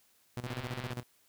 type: tone with tremolo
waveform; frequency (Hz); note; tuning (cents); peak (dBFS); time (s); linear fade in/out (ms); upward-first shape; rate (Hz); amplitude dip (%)
sawtooth; 122; B2; -21; -31; 0.37-1.03; 0; square; 15; 80
type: click train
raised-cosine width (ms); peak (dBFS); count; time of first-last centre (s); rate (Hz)
0.3; -27; 60; 0.47-0.924; 130
effects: white hiss -68 dBFS RMS until 1.28 s